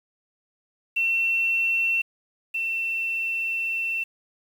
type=tone pair in turn; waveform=sine; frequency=2705 / 2692 Hz; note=E7 / E7; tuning=+44 / +36 cents; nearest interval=unison; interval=8 cents; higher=first; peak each=-20 / -24 dBFS; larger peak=first; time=0.96-2.02 / 2.54-4.04 s; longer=second; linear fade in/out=10 ms; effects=8-bit